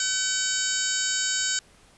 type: harmonic tone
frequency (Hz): 760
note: F#5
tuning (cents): +46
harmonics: 2 / 3 / 4 / 5 / 6 / 7 / 8 / 9 / 10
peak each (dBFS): -30 / -41 / -34 / -35 / -32 / -36 / -41 / -29 / -30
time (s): 0-1.59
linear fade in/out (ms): 2
effects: pink hiss -56 dBFS RMS until 1.97 s + resampled to 24000 Hz